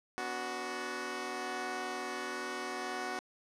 10% pulse chord, B minor, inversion none, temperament equal with one note detuned, 246.9 / 287.8 / 370 Hz, B3 / D4 / F#4, 0 / -35 / 0 cents, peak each -35 / -36 / -30 dBFS, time 0.18-3.19 s, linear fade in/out 0 ms, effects low-pass 8000 Hz 12 dB/octave

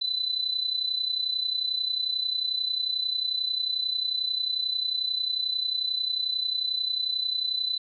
sine tone with amplitude modulation, 4007 Hz, B7, 24 cents sharp, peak -22 dBFS, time 0.01-7.78 s, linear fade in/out 10 ms, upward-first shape sine, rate 31.2 Hz, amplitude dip 70%, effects none

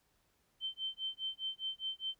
sine tone with tremolo, 3100 Hz, G7, 20 cents flat, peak -34 dBFS, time 0.6-2.15 s, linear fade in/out 50 ms, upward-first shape sine, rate 4.9 Hz, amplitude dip 100%, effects pink hiss -75 dBFS RMS until 2.19 s

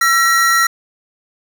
square tone pair together, 1346 / 1903.5 Hz, E6 / A#6, +36 / +36 cents, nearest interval tritone, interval 600 cents, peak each -14 dBFS, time 0.01-0.67 s, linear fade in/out 5 ms, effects none

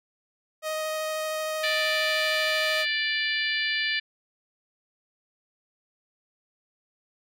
sawtooth tone with vibrato, 625 Hz, D#5, 8 cents sharp, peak -24 dBFS, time 0.62-2.86 s, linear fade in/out 50 ms, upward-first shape triangle, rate 13 Hz, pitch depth 8 cents each way
harmonic tone, 587.3 Hz, D5, in tune, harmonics 3 / 4 / 5 / 6 / 7 / 8, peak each -28 / -30 / -32 / -34 / -35 / -36 dBFS, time 1.63-4 s, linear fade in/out 10 ms
effects none

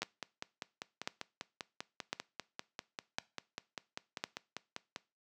two click trains, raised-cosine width 0.2 ms, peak -22 / -17 dBFS, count 26 / 5, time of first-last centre 0.03-4.961 / 0.02-4.239 s, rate 5.07 / 0.948 Hz, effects noise-tail reverb RT60 0.3 s tail -21 dB re dry + high-pass 150 Hz 12 dB/octave

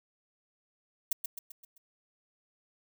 violet noise with echo, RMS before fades -28 dBFS, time 1.11-1.13 s, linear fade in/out 5 ms, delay 130 ms, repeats 5, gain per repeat -6 dB, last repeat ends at 1.78 s, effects none

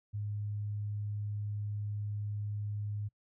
sine tone, 103.83 Hz, G#2, in tune, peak -34 dBFS, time 0.13-3.09 s, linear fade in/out 20 ms, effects noise-tail reverb RT60 0.1 s tail -25 dB re dry

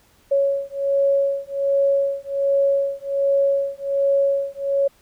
sine beating tone pair, 554.4 / 555.7 Hz, C#5 / C#5, 0 / +4 cents, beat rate 1.3 Hz, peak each -20 dBFS, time 0.31-4.88 s, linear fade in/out 10 ms, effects pink hiss -57 dBFS RMS until 5.01 s

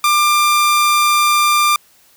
sawtooth tone, 1192 Hz, D6, 25 cents sharp, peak -7 dBFS, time 0.04-1.76 s, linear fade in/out 2 ms, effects white hiss -51 dBFS RMS until 2.16 s

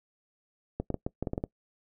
clicks, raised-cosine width 2 ms, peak -17 dBFS, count 9, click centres 0.8 / 0.903 / 0.943 / 1.065 / 1.226 / 1.272 / 1.334 / 1.379 / 1.439 s, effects noise-tail reverb RT60 0.1 s tail -22 dB re dry

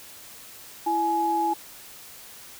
sine tone pair together, 333.8 / 841 Hz, E4 / G#5, +22 / +22 cents, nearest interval octave + major third, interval 1600 cents, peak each -28 / -22 dBFS, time 0.86-1.54 s, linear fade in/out 10 ms, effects white hiss -45 dBFS RMS until 2.59 s

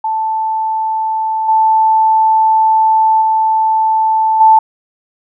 sine tone with level steps, 880 Hz, A5, in tune, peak -13 / -7 / -9 / -3 dBFS, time 0.04-4.59 s, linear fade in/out 5 ms, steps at 1.48 / 3.21 / 4.4 s, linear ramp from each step 10 ms, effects none

